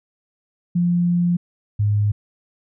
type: tone pair in turn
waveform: sine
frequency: 174.61 / 103.82 Hz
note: F3 / G#2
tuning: 0 / 0 cents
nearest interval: major sixth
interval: 900 cents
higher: first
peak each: -15 dBFS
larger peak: neither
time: 0.75-1.37 / 1.79-2.12 s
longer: first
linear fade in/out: 10 ms
effects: none